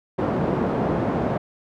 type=band-pass noise; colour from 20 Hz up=pink; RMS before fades=-23 dBFS; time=0.18-1.38 s; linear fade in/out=10 ms; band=150 to 740 Hz; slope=12 dB/octave; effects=none